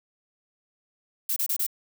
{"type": "noise bursts", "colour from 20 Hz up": "violet", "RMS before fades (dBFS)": -26, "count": 4, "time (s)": [1.29, 1.666], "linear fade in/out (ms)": 5, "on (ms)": 73, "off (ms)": 28, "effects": []}